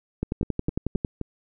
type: two click trains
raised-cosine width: 3 ms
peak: -16 / -12 dBFS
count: 4 / 10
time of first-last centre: 0.43-1.213 / 0.23-1.048 s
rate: 3.83 / 11 Hz
effects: none